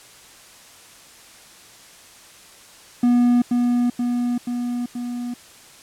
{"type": "tone with echo", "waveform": "triangle", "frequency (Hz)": 242.7, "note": "B3", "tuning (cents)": -30, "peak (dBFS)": -11, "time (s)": [3.03, 3.42], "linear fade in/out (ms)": 5, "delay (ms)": 480, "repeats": 4, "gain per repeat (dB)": -3, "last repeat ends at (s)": 5.34, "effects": ["white hiss -46 dBFS RMS until 5.82 s", "low-pass 10000 Hz 12 dB/octave"]}